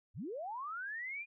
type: linear sweep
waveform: sine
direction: up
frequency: 62 to 2454 Hz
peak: -39 dBFS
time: 0.14-1.26 s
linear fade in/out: 50 ms
effects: none